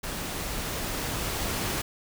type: noise with level ramp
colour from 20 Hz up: pink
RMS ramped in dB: -34 to -29 dBFS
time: 0.03-1.82 s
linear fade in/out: 10 ms
effects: none